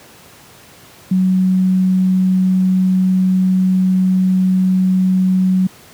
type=tone; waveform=sine; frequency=186.2 Hz; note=F#3; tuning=11 cents sharp; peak=-10 dBFS; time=1.11-5.67 s; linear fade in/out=5 ms; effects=pink hiss -42 dBFS RMS until 5.93 s + high-pass 100 Hz 12 dB/octave